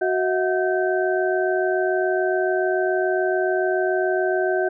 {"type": "tone cluster", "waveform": "sine", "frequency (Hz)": [371.6, 641, 728, 1547], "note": ["F#4", "E5", "F#5", "G6"], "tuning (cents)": [7, -49, -28, -23], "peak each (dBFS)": [-21, -24, -27, -27], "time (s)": [0.01, 4.69], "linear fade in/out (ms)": 10, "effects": []}